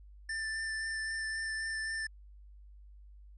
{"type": "tone with vibrato", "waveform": "square", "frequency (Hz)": 1776, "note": "A6", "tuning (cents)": 16, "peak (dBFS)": -35, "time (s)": [0.29, 2.07], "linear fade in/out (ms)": 5, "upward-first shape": "sine", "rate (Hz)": 3.8, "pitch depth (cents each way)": 13, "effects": ["added 50 Hz sine -51 dBFS peak until 3.37 s", "resampled to 24000 Hz"]}